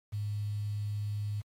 sine tone with quantisation, 103.83 Hz, G#2, in tune, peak -31 dBFS, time 0.12-1.42 s, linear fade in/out 20 ms, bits 9, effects MP3 64 kbps

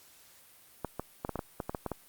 clicks, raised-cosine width 1 ms, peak -19 dBFS, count 11, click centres 0.847 / 0.996 / 1.249 / 1.293 / 1.357 / 1.392 / 1.602 / 1.695 / 1.748 / 1.863 / 1.917 s, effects white hiss -58 dBFS RMS until 2.08 s + Opus 48 kbps

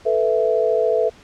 sine chord, A suspended second, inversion none, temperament equal, 440 / 493.9 / 659.3 Hz, A4 / B4 / E5, 0 / 0 / 0 cents, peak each -19 / -20 / -20 dBFS, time 0.05-1.1 s, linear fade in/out 20 ms, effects pink hiss -48 dBFS RMS until 1.23 s + low-pass 6000 Hz 12 dB/octave

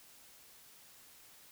silence, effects white hiss -59 dBFS RMS until 1.51 s

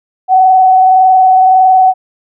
sine tone with frequency modulation, 751 Hz, F#5, 26 cents sharp, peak -3 dBFS, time 0.28-1.94 s, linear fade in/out 50 ms, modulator 21.7 Hz, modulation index 0.46, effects none

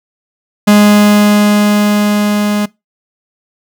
45% pulse tone with level ramp, 207.7 Hz, G#3, in tune, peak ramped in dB -3 to -11 dBFS, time 0.67-2.66 s, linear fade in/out 10 ms, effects noise-tail reverb RT60 0.2 s tail -22 dB re dry

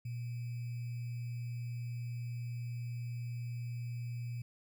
sine tone with sample-and-hold, 120 Hz, B2, 49 cents flat, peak -37 dBFS, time 0.05-4.42 s, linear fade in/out 5 ms, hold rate 2450 Hz, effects none

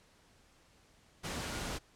sine tone in noise, 1432 Hz, F6, 43 cents sharp, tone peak -50 dBFS, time 1.43-1.7 s, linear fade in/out 20 ms, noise pink, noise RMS -39 dBFS, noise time 1.23-1.79 s, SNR -14 dB, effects pink hiss -65 dBFS RMS until 1.95 s + low-pass 9000 Hz 12 dB/octave

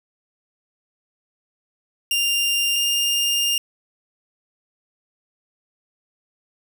sawtooth tone pair in turn, 2795 / 2810 Hz, F7 / F7, +1 / +10 cents, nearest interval unison, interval 9 cents, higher second, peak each -15 dBFS, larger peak neither, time 2.11-2.76 / 2.76-3.58 s, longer second, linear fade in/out 2 ms, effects none

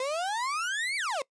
35% pulse exponential two-way sweep, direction up then down, 505 to 2325 to 505 Hz, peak -27 dBFS, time 0-1.22 s, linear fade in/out 2 ms, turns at 0.96 s, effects noise-tail reverb RT60 0.1 s tail -23 dB re dry + resampled to 22050 Hz

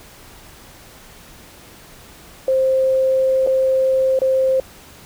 sine tone with dropouts, 526 Hz, C5, 9 cents sharp, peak -13 dBFS, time 2.48-4.6 s, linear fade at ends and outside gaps 2 ms, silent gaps 3.465-3.472 / 4.19-4.217 s, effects pink hiss -43 dBFS RMS until 5.05 s

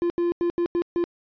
triangle tone bursts at uneven times, 345.9 Hz, F4, 17 cents flat, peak -18 dBFS, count 6, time 0.02-0.1 / 0.18-0.32 / 0.41-0.5 / 0.58-0.66 / 0.75-0.82 / 0.96-1.04 s, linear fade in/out 0 ms, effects resampled to 11025 Hz

